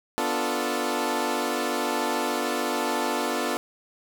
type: chord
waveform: 15% pulse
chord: B half-diminished seventh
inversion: none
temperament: equal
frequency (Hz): 246.9 / 293.7 / 349.2 / 440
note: B3 / D4 / F4 / A4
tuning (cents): 0 / 0 / 0 / 0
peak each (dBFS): -24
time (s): 0.18-3.57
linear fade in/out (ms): 0
effects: none